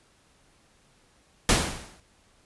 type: noise with exponential decay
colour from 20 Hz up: pink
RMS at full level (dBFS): -17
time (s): 1.49-2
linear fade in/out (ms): 1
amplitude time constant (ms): 110
effects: pink hiss -62 dBFS RMS until 2.45 s + resampled to 24000 Hz